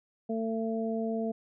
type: harmonic tone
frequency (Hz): 224.3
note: A3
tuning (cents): +34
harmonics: 1 / 2 / 3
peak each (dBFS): -31 / -34 / -36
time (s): 0.29-1.32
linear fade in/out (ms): 10
effects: none